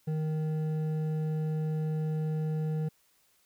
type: tone with hard clipping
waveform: triangle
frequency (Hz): 155.8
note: D#3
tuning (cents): +3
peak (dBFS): -30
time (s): 0.07-2.89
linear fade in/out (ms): 10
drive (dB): 11
effects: white hiss -68 dBFS RMS until 3.45 s